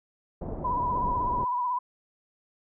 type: low-pass noise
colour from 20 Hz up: pink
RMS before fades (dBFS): -34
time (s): 0.41-1.45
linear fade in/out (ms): 10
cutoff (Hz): 780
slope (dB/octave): 24
type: tone with vibrato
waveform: sine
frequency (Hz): 987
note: B5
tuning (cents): -1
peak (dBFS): -25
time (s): 0.64-1.79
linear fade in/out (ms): 10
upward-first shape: sine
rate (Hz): 16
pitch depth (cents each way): 46
effects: none